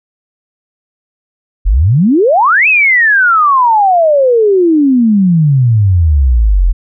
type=exponential two-way sweep; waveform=sine; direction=up then down; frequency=40.35 to 2637 to 40.35 Hz; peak=-5 dBFS; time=1.65-6.73 s; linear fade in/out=20 ms; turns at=2.68 s; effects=none